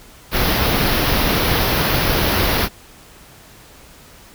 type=band-stop noise; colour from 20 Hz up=pink; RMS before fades=-17 dBFS; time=0.31-2.69 s; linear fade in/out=50 ms; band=5500 to 11000 Hz; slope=48 dB/octave; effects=pink hiss -44 dBFS RMS until 4.34 s